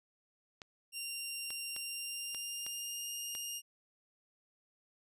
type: clicks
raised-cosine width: 0.2 ms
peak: -29 dBFS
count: 6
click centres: 0.618 / 1.505 / 1.764 / 2.347 / 2.665 / 3.351 s
type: tone with pitch glide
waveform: 15% pulse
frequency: 2774 to 2826 Hz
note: F7 to F7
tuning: -12 to +20 cents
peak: -32 dBFS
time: 0.92-3.62 s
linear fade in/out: 50 ms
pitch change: +32 cents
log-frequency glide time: 1.77-3.11 s
effects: none